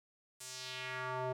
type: tone with band-pass filter sweep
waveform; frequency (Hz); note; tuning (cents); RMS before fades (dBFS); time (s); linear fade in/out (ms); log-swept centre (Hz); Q
square; 128.3; C3; -34; -41; 0.4-1.33; 10; 8800 to 600; 1.7
effects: none